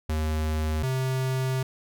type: tone pair in turn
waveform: square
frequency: 77.78 / 130.81 Hz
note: D#2 / C3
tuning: 0 / 0 cents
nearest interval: major sixth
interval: 900 cents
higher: second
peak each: -25 dBFS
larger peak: neither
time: 0.09-0.83 / 0.83-1.63 s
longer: second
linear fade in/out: 5 ms
effects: none